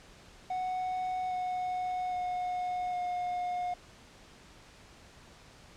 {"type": "tone with pitch steps", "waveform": "triangle", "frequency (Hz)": [739, 731.8, 724.6, 717.5], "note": ["F#5", "F#5", "F#5", "F5"], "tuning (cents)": [-2, -19, -36, 47], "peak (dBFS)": -29, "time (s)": [0.5, 3.74], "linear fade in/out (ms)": 5, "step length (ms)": 810, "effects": ["pink hiss -55 dBFS RMS until 5.76 s", "low-pass 7000 Hz 12 dB/octave"]}